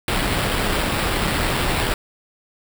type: noise with sample-and-hold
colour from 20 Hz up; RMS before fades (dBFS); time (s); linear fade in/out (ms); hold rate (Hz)
pink; -21; 0.08-1.94; 2; 6300
effects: none